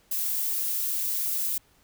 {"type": "noise", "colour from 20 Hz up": "violet", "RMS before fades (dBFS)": -28, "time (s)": [0.11, 1.58], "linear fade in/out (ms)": 5, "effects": ["pink hiss -62 dBFS RMS until 1.83 s"]}